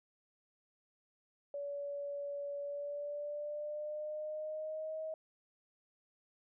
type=tone with pitch glide; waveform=sine; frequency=570 to 632.5 Hz; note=C#5 to D#5; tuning=+48 to +28 cents; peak=-38 dBFS; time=1.54-5.14 s; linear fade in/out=2 ms; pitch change=+180 cents; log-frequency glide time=2.6-5.02 s; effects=none